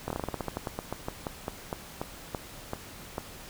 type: slowing click train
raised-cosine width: 1 ms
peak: -17 dBFS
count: 22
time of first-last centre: 0.08-3.181 s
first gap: 23 ms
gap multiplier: 1.16
effects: pink hiss -46 dBFS RMS until 3.49 s